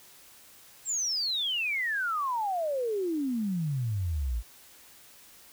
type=exponential sweep; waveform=sine; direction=down; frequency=7710 to 52.9 Hz; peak=-27 dBFS; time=0.85-4.43 s; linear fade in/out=50 ms; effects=white hiss -54 dBFS RMS until 5.52 s